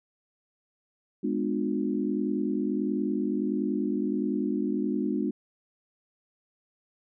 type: chord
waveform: sine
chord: G# diminished seventh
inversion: none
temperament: just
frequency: 207.7 / 249.2 / 299 / 358.8 Hz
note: G#3 / B3 / D4 / F4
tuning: 0 / +16 / +31 / +47 cents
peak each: -30 / -31 / -30 / -33 dBFS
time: 1.23-5.31 s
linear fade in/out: 10 ms
effects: none